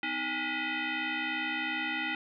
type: tone with frequency modulation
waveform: sine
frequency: 250.6 Hz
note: B3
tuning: 25 cents sharp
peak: -30 dBFS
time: 0.03-2.15 s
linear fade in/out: 2 ms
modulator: 564 Hz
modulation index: 4.9
effects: none